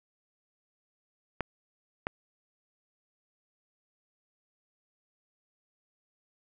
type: clicks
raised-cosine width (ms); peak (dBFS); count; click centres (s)
0.5; -15; 2; 1.407 / 2.069
effects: none